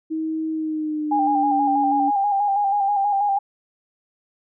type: tone with pitch glide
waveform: sine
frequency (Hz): 317.5 to 286.1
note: D#4 to D4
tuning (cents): +35 to -45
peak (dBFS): -22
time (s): 0.1-2.11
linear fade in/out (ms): 20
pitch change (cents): -180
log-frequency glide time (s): 0.51-1.68
type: tone with vibrato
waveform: sine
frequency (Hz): 806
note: G5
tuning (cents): +48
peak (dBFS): -17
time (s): 1.11-3.39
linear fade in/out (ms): 10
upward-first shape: square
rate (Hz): 6.2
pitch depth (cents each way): 38
effects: none